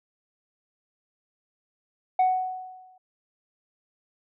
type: tone with exponential decay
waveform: sine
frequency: 743 Hz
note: F#5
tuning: 7 cents sharp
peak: -14 dBFS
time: 2.19-2.98 s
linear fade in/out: 5 ms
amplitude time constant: 170 ms
effects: tanh soft clip ceiling -16 dBFS